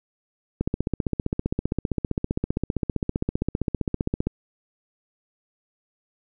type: click train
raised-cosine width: 3 ms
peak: -10 dBFS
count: 57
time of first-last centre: 0.61-4.27 s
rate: 15.3 Hz
effects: none